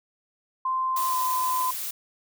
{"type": "tone with pitch glide", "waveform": "sine", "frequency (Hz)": [1041, 1019], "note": ["C6", "C6"], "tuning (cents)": [-9, -46], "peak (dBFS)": -23, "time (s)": [0.65, 1.71], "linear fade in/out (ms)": 5, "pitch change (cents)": -37, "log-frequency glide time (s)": [1.09, 1.15]}
{"type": "noise", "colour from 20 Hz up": "blue", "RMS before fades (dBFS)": -32, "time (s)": [0.96, 1.91], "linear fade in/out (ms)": 5}
{"effects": []}